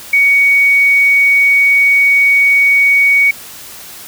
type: tone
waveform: sine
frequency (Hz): 2240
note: C#7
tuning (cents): +18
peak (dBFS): -6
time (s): 0.13-3.31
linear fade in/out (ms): 5
effects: white hiss -32 dBFS RMS until 4.07 s